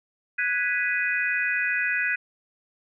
sine chord, G# minor seventh, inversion third, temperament equal, 1480 / 1661.2 / 1975.5 / 2489 Hz, F#6 / G#6 / B6 / D#7, 0 / 0 / 0 / 0 cents, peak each -28 dBFS, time 0.38-2.16 s, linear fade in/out 10 ms, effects none

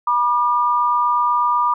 sine tone pair together, 971.9 / 1200 Hz, B5 / D6, -28 / +37 cents, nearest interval major third, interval 365 cents, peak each -17 dBFS, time 0.07-1.74 s, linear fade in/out 5 ms, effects none

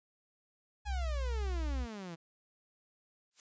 sine tone with vibrato, 62.4 Hz, B1, 19 cents sharp, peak -32 dBFS, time 0.85-1.87 s, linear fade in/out 50 ms, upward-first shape sine, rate 2.2 Hz, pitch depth 62 cents each way
sawtooth exponential sweep, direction down, 850 to 160.4 Hz, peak -38 dBFS, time 0.85-2.16 s, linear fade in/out 20 ms
blue noise with exponential growth, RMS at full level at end -48 dBFS, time 3.31-3.4 s, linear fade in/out 1 ms, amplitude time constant 19 ms
effects resampled to 16000 Hz

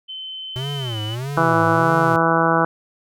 sine tone with pitch glide, 3066 to 2986 Hz, G7 to F#7, -39 to +15 cents, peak -29 dBFS, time 0.08-1.16 s, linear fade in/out 20 ms, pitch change -46 cents, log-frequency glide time 0.92-0.98 s
square tone with vibrato, 123.5 Hz, B2, in tune, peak -25 dBFS, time 0.56-2.16 s, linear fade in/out 0 ms, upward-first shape sine, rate 1.6 Hz, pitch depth 260 cents each way
harmonic tone, 164.81 Hz, E3, in tune, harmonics 1 / 2 / 3 / 4 / 5 / 6 / 7 / 8 / 9, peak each -23 / -23 / -23 / -23 / -23 / -23 / -23 / -23 / -23 dBFS, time 1.37-2.65 s, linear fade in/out 2 ms
effects none

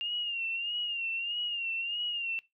sine tone with vibrato, 2796 Hz, F7, 1 cent sharp, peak -31 dBFS, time 0.01-2.39 s, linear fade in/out 0 ms, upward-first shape sine, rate 1.6 Hz, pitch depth 70 cents each way, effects noise-tail reverb RT60 0.2 s tail -20 dB re dry

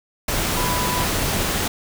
sine tone in noise, 991 Hz, B5, 6 cents sharp, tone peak -25 dBFS, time 0.57-1.04 s, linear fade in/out 5 ms, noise pink, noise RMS -22 dBFS, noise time 0.28-1.68 s, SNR -6 dB, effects none

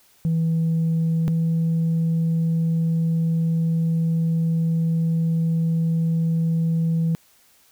sine tone pair in turn, 163.4 / 164.18 Hz, E3 / E3, -15 / -7 cents, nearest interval unison, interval 8 cents, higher second, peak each -16 dBFS, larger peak neither, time 0.25-1.28 / 1.28-7.15 s, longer second, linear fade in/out 0 ms, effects tanh soft clip ceiling -16 dBFS + white hiss -57 dBFS RMS until 7.71 s

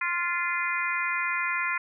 harmonic tone with a mistuned harmonic, 349.2 Hz, F4, in tune, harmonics 3 / 4 / 5 / 6 / 7, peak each -32 / -32 / -33 / -30 / -33 dBFS, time 0.01-1.78 s, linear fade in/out 5 ms, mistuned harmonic 6, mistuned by -27 cents, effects none

